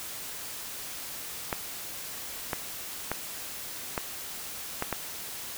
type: clicks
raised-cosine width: 0.5 ms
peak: -13 dBFS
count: 6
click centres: 1.528 / 2.532 / 3.116 / 3.978 / 4.824 / 4.927 s
effects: white hiss -39 dBFS RMS until 5.57 s